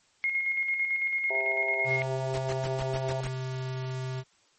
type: tone with tremolo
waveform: sine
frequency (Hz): 2151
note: C7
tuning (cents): +47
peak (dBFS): -24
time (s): 0.24-2.02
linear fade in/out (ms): 0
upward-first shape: square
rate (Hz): 9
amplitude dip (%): 40
type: harmonic tone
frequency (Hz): 132.4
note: C3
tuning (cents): +21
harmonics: 3 / 4 / 5 / 6 / 7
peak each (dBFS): -36 / -40 / -33 / -44 / -42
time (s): 1.3-3.21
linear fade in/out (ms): 5
type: tone with pitch glide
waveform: square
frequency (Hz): 130.7 to 129.8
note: C3 to C3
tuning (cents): -1 to -13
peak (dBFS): -32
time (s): 1.84-4.24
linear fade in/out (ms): 50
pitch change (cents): -12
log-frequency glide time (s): 2.76-3.89
type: noise bursts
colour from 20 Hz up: pink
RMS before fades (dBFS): -37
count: 7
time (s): 2.34-3.273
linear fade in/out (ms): 0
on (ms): 39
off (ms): 110
effects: white hiss -65 dBFS RMS until 4.58 s + MP3 32 kbps